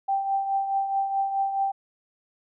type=tone with tremolo; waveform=sine; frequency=784 Hz; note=G5; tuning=in tune; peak=-20 dBFS; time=0.08-1.72 s; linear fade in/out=10 ms; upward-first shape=triangle; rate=4.7 Hz; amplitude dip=60%; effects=none